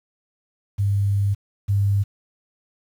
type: tone pair in turn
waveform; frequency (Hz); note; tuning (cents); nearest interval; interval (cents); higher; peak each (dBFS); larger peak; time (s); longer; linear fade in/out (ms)
sine; 100.1 / 100.1; G2 / G2; +37 / +37; unison; 0; neither; -17 / -16; second; 0.78-1.35 / 1.68-2.04; first; 20
effects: 8-bit